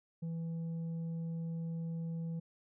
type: tone with tanh clipping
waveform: sine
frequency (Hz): 165.2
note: E3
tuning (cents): +4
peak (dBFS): -37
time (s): 0.22-2.4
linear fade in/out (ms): 10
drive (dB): 4
effects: none